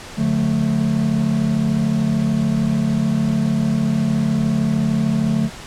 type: chord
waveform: triangle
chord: D major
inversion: none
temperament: equal with one note detuned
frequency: 146.83 / 180.25 / 220 Hz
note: D3 / F#3 / A3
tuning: 0 / -45 / 0 cents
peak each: -19 / -20 / -16 dBFS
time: 0.16-5.5 s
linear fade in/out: 50 ms
effects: pink hiss -35 dBFS RMS until 5.66 s + low-pass 8000 Hz 12 dB/octave